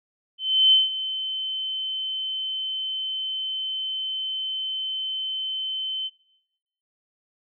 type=tone with ADSR envelope; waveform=sine; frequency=3070 Hz; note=G7; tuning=37 cents flat; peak=-12 dBFS; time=0.38-6.1 s; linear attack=340 ms; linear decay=170 ms; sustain=-14 dB; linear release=38 ms; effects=noise-tail reverb RT60 0.9 s tail -21 dB re dry